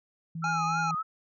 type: tone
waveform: sine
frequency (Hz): 163.6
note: E3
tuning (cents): -13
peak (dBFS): -33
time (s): 0.35-0.95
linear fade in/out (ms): 5
type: tone with vibrato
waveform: sine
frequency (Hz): 1323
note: E6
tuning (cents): +6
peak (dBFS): -28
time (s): 0.42-1.03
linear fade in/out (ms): 20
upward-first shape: triangle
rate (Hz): 3.3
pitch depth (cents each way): 140
type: harmonic tone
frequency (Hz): 830.6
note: G#5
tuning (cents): 0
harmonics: 1 / 3 / 5 / 7 / 8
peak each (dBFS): -30 / -39 / -45 / -48 / -48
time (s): 0.44-0.91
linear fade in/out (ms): 2
effects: none